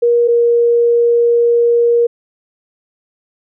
sine tone pair in turn, 474.8 / 472.1 Hz, A#4 / A#4, +32 / +22 cents, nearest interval unison, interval 10 cents, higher first, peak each -8 dBFS, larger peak neither, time 0.02-0.28 / 0.28-2.07 s, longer second, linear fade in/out 10 ms, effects none

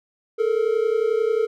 triangle tone pair together, 430 / 461.2 Hz, A4 / A#4, -40 / -19 cents, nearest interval minor second, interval 121 cents, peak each -19 dBFS, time 0.38-1.47 s, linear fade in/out 20 ms, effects none

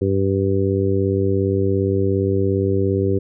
harmonic tone, 97.3 Hz, G2, 12 cents flat, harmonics 1 / 2 / 3 / 4 / 5, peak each -20 / -25 / -24 / -20 / -25 dBFS, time 0.01-3.19 s, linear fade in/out 10 ms, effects none

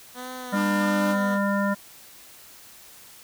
10% pulse tone with vibrato, 246.9 Hz, B3, in tune, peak -26 dBFS, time 0.14-1.39 s, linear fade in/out 50 ms, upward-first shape sine, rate 1.3 Hz, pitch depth 54 cents each way
harmonic tone, 200 Hz, G3, 35 cents sharp, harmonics 1 / 3 / 5 / 7 / 9, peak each -23 / -28 / -30 / -31 / -33 dBFS, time 0.52-1.75 s, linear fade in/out 20 ms
sawtooth tone, 299.7 Hz, D4, 35 cents sharp, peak -23 dBFS, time 0.53-1.16 s, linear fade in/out 50 ms
effects white hiss -48 dBFS RMS until 3.23 s

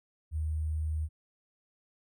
sine tone with sample-and-hold, 77.78 Hz, D#2, in tune, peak -29 dBFS, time 0.31-1.09 s, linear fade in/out 50 ms, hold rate 8820 Hz, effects none

